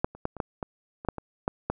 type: clicks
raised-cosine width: 1 ms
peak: -9 / -30 / -13 / -26 / -13 / -17 / -25 / -9 / -21 / -11 / -12 dBFS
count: 11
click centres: 0.045 / 0.15 / 0.254 / 0.367 / 0.402 / 0.628 / 1.049 / 1.087 / 1.183 / 1.479 / 1.7 s
effects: none